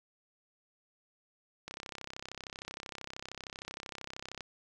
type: click train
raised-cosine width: 0.2 ms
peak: -24 dBFS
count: 91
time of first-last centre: 1.68-4.407 s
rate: 33 Hz
effects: none